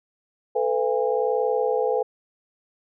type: tone cluster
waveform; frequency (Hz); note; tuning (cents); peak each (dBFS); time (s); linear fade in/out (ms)
sine; 440.9 / 502 / 684 / 814; A4 / B4 / F5 / G#5; +4 / +28 / -36 / -35; -24 / -23 / -31 / -28; 0.55-2.03; 10
effects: none